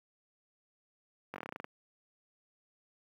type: slowing click train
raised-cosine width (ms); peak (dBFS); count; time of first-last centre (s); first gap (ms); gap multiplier
0.5; -25; 11; 1.34-1.644; 20; 1.09
effects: high-pass 150 Hz 12 dB/octave + 10-bit